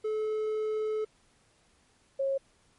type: tone pair in turn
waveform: triangle / sine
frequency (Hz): 431.8 / 544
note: A4 / C#5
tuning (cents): -33 / -33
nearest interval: major third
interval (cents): 400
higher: second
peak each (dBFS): -26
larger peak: neither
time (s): 0.04-1.05 / 2.19-2.38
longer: first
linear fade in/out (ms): 10
effects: pink hiss -66 dBFS RMS until 2.78 s + MP3 48 kbps